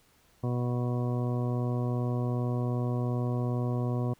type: harmonic tone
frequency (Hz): 122.6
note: B2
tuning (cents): -12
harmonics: 1 / 2 / 3 / 4 / 5 / 6 / 8 / 9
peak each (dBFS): -28 / -34 / -38 / -40 / -42 / -44 / -46 / -47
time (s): 0.43-4.14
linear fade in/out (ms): 10
effects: pink hiss -64 dBFS RMS until 4.19 s